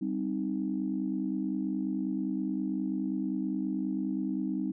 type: chord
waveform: sine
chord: C minor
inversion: second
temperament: equal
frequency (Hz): 196 / 261.6 / 311.1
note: G3 / C4 / Eb4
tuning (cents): 0 / 0 / 0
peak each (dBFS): -33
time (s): 0.01-4.72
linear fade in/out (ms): 10
effects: tanh soft clip ceiling -19 dBFS